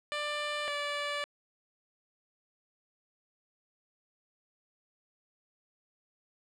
10% pulse tone pair in turn, 592 / 580.8 Hz, D5 / D5, +14 / -19 cents, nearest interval unison, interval 33 cents, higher first, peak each -24 dBFS, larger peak neither, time 0.12-0.68 / 0.68-1.24 s, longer neither, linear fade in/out 0 ms, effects low-pass 6000 Hz 12 dB/octave

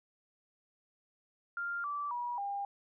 sine tone with pitch steps, 1396.9 / 1161.2 / 965.2 / 802.3 Hz, F6 / D6 / B5 / G5, 0 / -20 / -40 / +40 cents, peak -34 dBFS, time 1.57-2.65 s, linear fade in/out 2 ms, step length 270 ms, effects none

